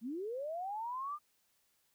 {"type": "linear sweep", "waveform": "sine", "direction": "up", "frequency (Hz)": [208.5, 1220], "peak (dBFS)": -37, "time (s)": [0.01, 1.19], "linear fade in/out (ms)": 50, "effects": ["white hiss -75 dBFS RMS until 1.94 s"]}